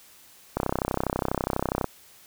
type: click train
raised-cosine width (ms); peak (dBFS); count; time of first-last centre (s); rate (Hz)
1; -10; 42; 0.57-1.843; 32.2
effects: white hiss -53 dBFS RMS until 2.26 s